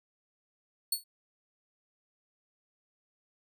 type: tone with exponential decay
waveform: 15% pulse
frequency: 4410 Hz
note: C#8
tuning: 10 cents flat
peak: -18 dBFS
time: 0.92-1.04 s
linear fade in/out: 5 ms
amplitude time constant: 26 ms
effects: none